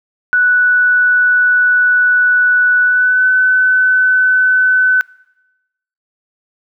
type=tone with pitch glide; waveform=sine; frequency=1480 to 1509.4 Hz; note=F#6 to F#6; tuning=0 to +34 cents; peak=-8 dBFS; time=0.33-5.01 s; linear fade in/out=0 ms; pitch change=+34 cents; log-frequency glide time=2.82-3.26 s; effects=noise-tail reverb RT60 1.0 s tail -24 dB re dry